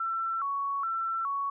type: tone with vibrato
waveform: sine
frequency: 1224 Hz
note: D#6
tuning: 29 cents flat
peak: -28 dBFS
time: 0-1.5 s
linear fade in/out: 5 ms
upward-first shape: square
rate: 1.2 Hz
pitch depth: 160 cents each way
effects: none